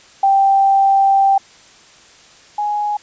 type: tone pair in turn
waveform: sine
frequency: 784 / 832.2 Hz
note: G5 / G#5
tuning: 0 / +3 cents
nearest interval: minor second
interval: 103 cents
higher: second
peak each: -9 / -16 dBFS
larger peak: first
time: 0.23-1.38 / 2.58-2.97 s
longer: first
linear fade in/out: 5 ms
effects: white hiss -45 dBFS RMS until 3.02 s + resampled to 16000 Hz